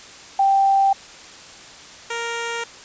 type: tone pair in turn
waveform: sine / 10% pulse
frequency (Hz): 784 / 466.2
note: G5 / A#4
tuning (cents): 0 / 0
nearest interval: major sixth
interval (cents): 900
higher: first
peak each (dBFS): -13 / -16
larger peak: first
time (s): 0.39-0.93 / 2.1-2.64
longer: neither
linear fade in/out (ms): 5
effects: white hiss -41 dBFS RMS until 2.84 s + resampled to 16000 Hz